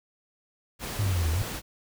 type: noise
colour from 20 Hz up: pink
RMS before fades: -35 dBFS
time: 0.79-1.62 s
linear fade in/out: 50 ms
type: exponential two-way sweep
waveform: sine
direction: down then up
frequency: 106.6 to 76.4 to 106.6 Hz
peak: -23 dBFS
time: 0.99-1.42 s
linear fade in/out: 0 ms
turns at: 1.31 s
effects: none